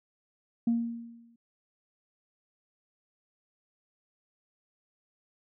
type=tone with exponential decay; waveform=sine; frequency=233.1 Hz; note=A#3; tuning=in tune; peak=-20 dBFS; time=0.67-1.36 s; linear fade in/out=5 ms; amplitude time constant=150 ms; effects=tanh soft clip ceiling -19 dBFS